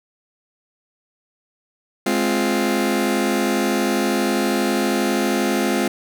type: chord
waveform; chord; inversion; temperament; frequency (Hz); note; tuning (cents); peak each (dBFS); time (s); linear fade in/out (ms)
sawtooth; F minor; first; just; 209.5 / 261.9 / 349.2; Ab3 / C4 / F4; +15 / +2 / 0; -18; 2.06-5.88; 5
effects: none